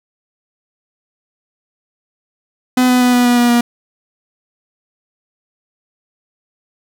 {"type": "tone with pitch steps", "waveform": "45% pulse", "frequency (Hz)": [252.3, 250, 247.7, 245.4, 243.1, 240.9, 238.7], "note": ["B3", "B3", "B3", "B3", "B3", "B3", "A#3"], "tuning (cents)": [37, 21, 5, -11, -27, -43, 41], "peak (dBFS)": -9, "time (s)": [2.77, 3.61], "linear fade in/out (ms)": 5, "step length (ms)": 120, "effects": []}